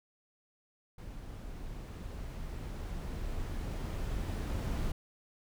brown noise with level ramp, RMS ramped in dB -45 to -33 dBFS, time 0.98-4.92 s, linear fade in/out 5 ms, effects none

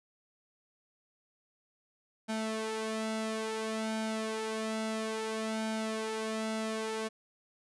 sawtooth tone with flanger, 220 Hz, A3, in tune, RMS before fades -35 dBFS, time 2.28-7.09 s, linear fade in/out 20 ms, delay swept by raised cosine 1.3 to 3.1 ms, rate 0.59 Hz, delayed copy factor +0.7, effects resampled to 24000 Hz

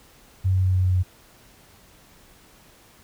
sine tone with pitch steps, 94 / 93.46 / 92.92 / 92.39 / 91.85 / 91.32 Hz, F#2 / F#2 / F#2 / F#2 / F#2 / F#2, +28 / +18 / +8 / -2 / -12 / -22 cents, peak -17 dBFS, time 0.44-1.034 s, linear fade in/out 20 ms, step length 99 ms, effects pink hiss -53 dBFS RMS until 3.03 s

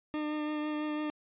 40% pulse tone with vibrato, 302.2 Hz, D4, 50 cents sharp, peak -31 dBFS, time 0.14-1.1 s, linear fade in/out 0 ms, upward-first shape triangle, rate 6 Hz, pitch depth 17 cents each way, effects resampled to 8000 Hz

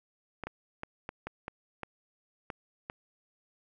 clicks, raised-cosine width 0.5 ms, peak -22 dBFS, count 9, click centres 0.437 / 0.47 / 0.834 / 1.091 / 1.27 / 1.481 / 1.833 / 2.502 / 2.899 s, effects none

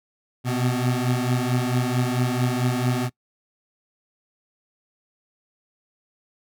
25% pulse beating tone pair, 123 / 127.5 Hz, B2 / C3, -7 / -44 cents, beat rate 4.5 Hz, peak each -19 / -21 dBFS, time 0.44-3.1 s, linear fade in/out 50 ms, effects noise-tail reverb RT60 0.1 s tail -23 dB re dry

